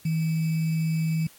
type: tone with sample-and-hold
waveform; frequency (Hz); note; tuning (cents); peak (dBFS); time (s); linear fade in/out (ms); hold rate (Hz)
sine; 160.8; E3; -43; -22; 0.05-1.27; 5; 2450
effects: white hiss -53 dBFS RMS until 1.38 s + AAC 64 kbps